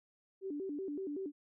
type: tone with vibrato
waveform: sine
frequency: 335.1 Hz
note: E4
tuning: 29 cents sharp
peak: -37 dBFS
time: 0.41-1.32 s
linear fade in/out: 50 ms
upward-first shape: square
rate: 5.3 Hz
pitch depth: 240 cents each way
effects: none